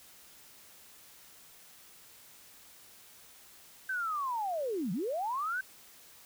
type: linear two-way sweep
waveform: sine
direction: down then up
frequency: 1568 to 160.5 to 1568 Hz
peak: -31 dBFS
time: 3.89-5.61 s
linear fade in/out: 5 ms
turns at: 4.92 s
effects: white hiss -56 dBFS RMS until 6.25 s